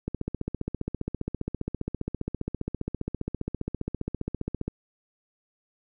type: click train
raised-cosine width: 3 ms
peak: -16 dBFS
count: 70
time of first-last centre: 0.08-4.68 s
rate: 15 Hz
effects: none